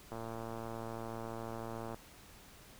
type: click train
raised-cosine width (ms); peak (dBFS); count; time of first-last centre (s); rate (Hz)
1; -29; 209; 0.12-1.945; 114
effects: pink hiss -57 dBFS RMS until 2.79 s